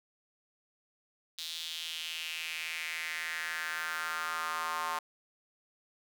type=tone with high-pass filter sweep; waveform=square; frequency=81.8 Hz; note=E2; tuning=13 cents flat; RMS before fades=-37 dBFS; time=1.38-4.99 s; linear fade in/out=5 ms; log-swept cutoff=3800 to 1000 Hz; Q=3.7; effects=none